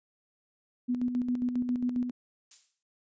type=tone with tremolo; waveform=sine; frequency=246.9 Hz; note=B3; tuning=in tune; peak=-25 dBFS; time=0.88-2.11 s; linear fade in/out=20 ms; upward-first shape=square; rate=7.4 Hz; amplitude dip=50%
type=noise with exponential decay; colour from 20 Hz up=violet; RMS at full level=-40 dBFS; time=2.51-2.83 s; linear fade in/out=5 ms; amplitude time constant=69 ms
effects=resampled to 16000 Hz